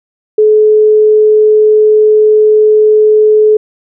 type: tone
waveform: sine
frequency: 428.3 Hz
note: A4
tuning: 47 cents flat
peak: -3 dBFS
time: 0.38-3.57 s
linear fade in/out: 5 ms
effects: none